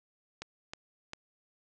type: clicks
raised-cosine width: 0.2 ms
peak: -22 dBFS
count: 3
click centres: 0.42 / 0.735 / 1.134 s
effects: resampled to 16000 Hz + 8-bit